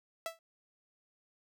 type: tone with exponential decay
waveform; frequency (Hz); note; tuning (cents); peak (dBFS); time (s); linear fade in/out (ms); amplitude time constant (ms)
sawtooth; 659.3; E5; 0; -29; 0.26-0.39; 1; 28
effects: none